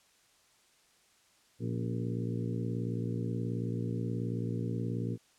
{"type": "harmonic tone with a mistuned harmonic", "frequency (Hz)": 58.6, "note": "A#1", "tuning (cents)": 10, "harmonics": [2, 3, 4, 5, 6, 7, 8], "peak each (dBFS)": [-34, -38, -40, -42, -44, -45, -46], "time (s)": [1.59, 5.18], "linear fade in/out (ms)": 50, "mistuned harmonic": 5, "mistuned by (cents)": -62, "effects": ["white hiss -66 dBFS RMS until 5.38 s", "low-pass 9000 Hz 12 dB/octave"]}